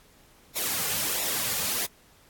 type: noise with flanger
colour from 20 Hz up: white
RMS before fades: -28 dBFS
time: 0.55-1.87 s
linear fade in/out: 20 ms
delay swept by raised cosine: 0.64 to 3.14 ms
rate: 1.5 Hz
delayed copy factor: -0.6
effects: pink hiss -58 dBFS RMS until 2.29 s + AAC 64 kbps